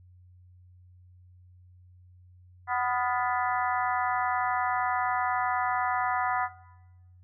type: harmonic tone with a mistuned harmonic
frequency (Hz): 248.3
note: B3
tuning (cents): +9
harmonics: 3 / 4 / 5 / 6 / 7 / 8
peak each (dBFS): -29 / -31 / -33 / -35 / -36 / -37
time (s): 2.67-6.49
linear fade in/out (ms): 50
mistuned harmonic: 6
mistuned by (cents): -76
effects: noise-tail reverb RT60 1.0 s tail -17 dB re dry + added 90 Hz sine -52 dBFS peak until 7.23 s